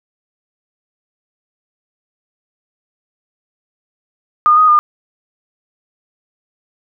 sine tone with pitch steps, 1219 / 1249 / 1211 Hz, D#6 / D#6 / D#6, -36 / +6 / -47 cents, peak -6 dBFS, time 4.46-4.79 s, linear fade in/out 0 ms, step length 110 ms, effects none

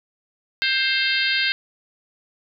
harmonic tone with a mistuned harmonic, 527 Hz, C5, 12 cents sharp, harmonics 3 / 4 / 5 / 6 / 7 / 8 / 9, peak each -24 / -25 / -26 / -27 / -27 / -28 / -29 dBFS, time 0.62-1.52 s, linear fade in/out 0 ms, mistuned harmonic 5, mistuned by +18 cents, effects none

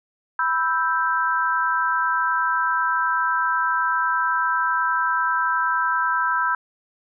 sine chord, E minor, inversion second, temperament equal, 987.8 / 1318.5 / 1568 Hz, B5 / E6 / G6, 0 / 0 / 0 cents, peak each -23 dBFS, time 0.39-6.55 s, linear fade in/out 2 ms, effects none

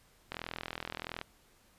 click train, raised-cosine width 0.3 ms, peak -21 dBFS, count 38, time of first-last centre 0.32-1.214 s, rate 41.4 Hz, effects pink hiss -65 dBFS RMS until 1.78 s + resampled to 32000 Hz

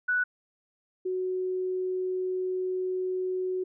sine tone pair in turn, 1480 / 370 Hz, F#6 / F#4, 0 / 0 cents, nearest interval 2 octaves, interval 2400 cents, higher first, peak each -23 / -27 dBFS, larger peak first, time 0.08-0.24 / 1.05-3.64 s, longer second, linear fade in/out 10 ms, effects none

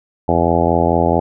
harmonic tone, 84.5 Hz, E2, 43 cents sharp, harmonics 1 / 2 / 3 / 4 / 5 / 6 / 7 / 8 / 9 / 10, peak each -21 / -21 / -21 / -21 / -21 / -21 / -21 / -21 / -21 / -21 dBFS, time 0.28-1.2 s, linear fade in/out 5 ms, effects none

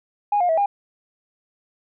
sine tone with pitch steps, 823 / 711 / 648 / 808 Hz, G#5 / F5 / E5 / G#5, -16 / +31 / -30 / -48 cents, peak -15 dBFS, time 0.32-0.66 s, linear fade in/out 5 ms, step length 85 ms, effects tanh soft clip ceiling -12 dBFS

